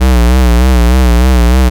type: tone with vibrato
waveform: square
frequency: 61.74 Hz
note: B1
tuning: in tune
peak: -5 dBFS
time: 0-1.7 s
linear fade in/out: 20 ms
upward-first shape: sine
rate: 3.3 Hz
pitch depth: 89 cents each way
effects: none